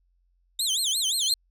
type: tone with vibrato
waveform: 25% pulse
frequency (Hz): 3600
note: A7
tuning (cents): +39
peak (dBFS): -19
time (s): 0.59-1.34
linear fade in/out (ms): 5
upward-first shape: sine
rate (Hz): 5.7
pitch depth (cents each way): 290
type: tone with exponential growth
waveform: sine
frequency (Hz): 4186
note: C8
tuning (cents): 0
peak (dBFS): -19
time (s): 1.11-1.34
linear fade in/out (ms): 2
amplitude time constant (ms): 49
effects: added 44 Hz sine -64 dBFS peak until 1.5 s